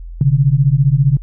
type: beating tone pair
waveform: sine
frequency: 130.81 / 145.81 Hz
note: C3 / D3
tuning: 0 / -12 cents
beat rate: 15 Hz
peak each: -12 dBFS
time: 0.21-1.17 s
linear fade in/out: 2 ms
effects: added 42 Hz sine -27 dBFS peak until 1.22 s